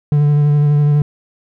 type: tone with vibrato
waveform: triangle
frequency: 146.83 Hz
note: D3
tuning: in tune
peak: -7 dBFS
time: 0.12-1.02 s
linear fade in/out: 2 ms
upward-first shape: sine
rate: 12 Hz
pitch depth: 18 cents each way
effects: none